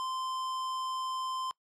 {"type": "tone with tanh clipping", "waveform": "sine", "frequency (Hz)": 1038, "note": "C6", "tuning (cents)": -14, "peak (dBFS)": -35, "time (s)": [0, 1.51], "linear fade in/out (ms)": 0, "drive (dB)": 18, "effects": ["noise-tail reverb RT60 0.1 s tail -23 dB re dry", "low-pass 10000 Hz 12 dB/octave"]}